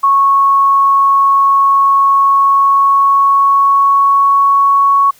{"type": "tone with pitch glide", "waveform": "sine", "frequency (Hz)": [1103, 1112], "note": ["C#6", "C#6"], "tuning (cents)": [-9, 5], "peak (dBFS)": -6, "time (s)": [0.03, 5.11], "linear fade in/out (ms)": 10, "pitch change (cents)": 14, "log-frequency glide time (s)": [2.13, 4.45], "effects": ["white hiss -46 dBFS RMS until 5.19 s"]}